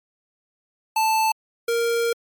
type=tone pair in turn; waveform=square; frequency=880 / 466.2 Hz; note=A5 / A#4; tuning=0 / 0 cents; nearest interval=major seventh; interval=1100 cents; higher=first; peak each=-18 / -20 dBFS; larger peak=first; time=0.96-1.32 / 1.68-2.13 s; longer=second; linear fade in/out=5 ms; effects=MP3 96 kbps